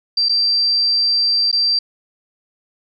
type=tone with dropouts; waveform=sine; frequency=4699 Hz; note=D8; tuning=in tune; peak=-13 dBFS; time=0.17-1.79 s; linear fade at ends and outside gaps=5 ms; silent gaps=0.287-0.293 / 1.515-1.527 s; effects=none